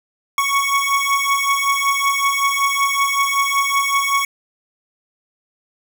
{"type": "beating tone pair", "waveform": "25% pulse", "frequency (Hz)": [1108.7, 1114], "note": ["C#6", "C#6"], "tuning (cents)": [0, 8], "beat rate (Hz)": 5.3, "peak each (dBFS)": -15, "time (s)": [0.38, 4.25], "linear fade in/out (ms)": 2, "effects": []}